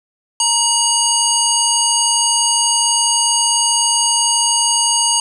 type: harmonic tone with a mistuned harmonic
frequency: 932.3 Hz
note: A#5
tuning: in tune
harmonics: 1 / 3 / 5 / 7 / 9 / 10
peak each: -20 / -20 / -20 / -18 / -20 / -20 dBFS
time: 0.4-5.2 s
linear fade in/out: 2 ms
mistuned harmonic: 3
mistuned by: +62 cents
effects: 7-bit